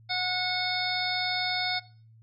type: harmonic tone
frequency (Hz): 731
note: F#5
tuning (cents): -21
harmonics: 1 / 2 / 3 / 5 / 6 / 7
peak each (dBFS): -33 / -37 / -33 / -33 / -34 / -36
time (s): 0.09-1.8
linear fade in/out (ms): 20
effects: noise-tail reverb RT60 0.4 s tail -17 dB re dry + added 112 Hz sine -52 dBFS peak until 2.22 s